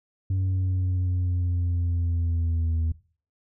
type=linear sweep; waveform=sine; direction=down; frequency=95 to 80.6 Hz; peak=-19 dBFS; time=0.3-2.92 s; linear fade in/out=5 ms; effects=noise-tail reverb RT60 0.4 s tail -20 dB re dry + tanh soft clip ceiling -21 dBFS